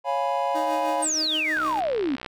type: chord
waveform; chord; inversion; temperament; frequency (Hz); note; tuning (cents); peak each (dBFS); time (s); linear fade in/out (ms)
triangle; C# dominant seventh; none; equal; 554.4 / 698.5 / 830.6 / 987.8; C#5 / E#5 / G#5 / B5; 0 / 0 / 0 / 0; -26; 0.04-1.06; 50
type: tone with tremolo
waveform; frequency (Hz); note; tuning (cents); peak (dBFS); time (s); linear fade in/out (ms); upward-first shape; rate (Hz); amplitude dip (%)
30% pulse; 311.2; D#4; 0; -26; 0.54-1.81; 20; triangle; 6.4; 60
type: exponential sweep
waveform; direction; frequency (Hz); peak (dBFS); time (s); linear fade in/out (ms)
sine; down; 8870 to 246.9; -22; 1.02-2.16; 10
type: click train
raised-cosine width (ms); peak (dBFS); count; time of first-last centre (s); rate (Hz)
0.3; -19; 45; 1.57-2.262; 63.6
effects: none